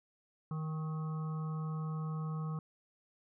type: harmonic tone with a mistuned harmonic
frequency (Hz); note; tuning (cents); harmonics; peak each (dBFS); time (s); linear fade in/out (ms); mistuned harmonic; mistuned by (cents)
156.7; D#3; +13; 1 / 3 / 5 / 7 / 8; -35 / -52 / -55 / -50 / -52; 0.51-2.59; 2; 8; +26
effects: none